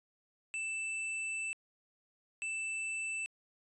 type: tone bursts at uneven times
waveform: square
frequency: 2649 Hz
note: E7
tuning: 8 cents sharp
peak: -36 dBFS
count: 2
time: 0.54-1.53 / 2.42-3.26 s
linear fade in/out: 0 ms
effects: resampled to 24000 Hz